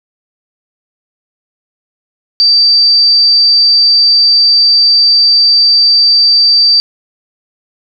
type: tone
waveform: sine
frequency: 4654 Hz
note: D8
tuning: 17 cents flat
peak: -4 dBFS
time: 2.4-6.8 s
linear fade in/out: 0 ms
effects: none